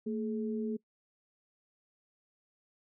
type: tone pair together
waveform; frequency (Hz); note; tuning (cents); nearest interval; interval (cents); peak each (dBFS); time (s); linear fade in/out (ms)
sine; 224.5 / 423.8; A3 / G#4; +35 / +35; major seventh; 1100; -33 / -37; 0.06-0.77; 10
effects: noise-tail reverb RT60 0.1 s tail -23 dB re dry